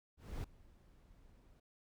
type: noise with ADSR envelope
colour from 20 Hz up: brown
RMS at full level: -40 dBFS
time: 0.17-1.6 s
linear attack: 270 ms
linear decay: 3 ms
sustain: -23 dB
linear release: 4 ms
effects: none